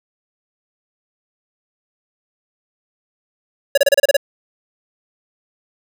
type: tone bursts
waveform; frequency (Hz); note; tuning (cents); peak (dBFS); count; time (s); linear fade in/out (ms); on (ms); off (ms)
square; 562; C#5; +24; -9; 8; 3.75-4.168; 5; 26; 30
effects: none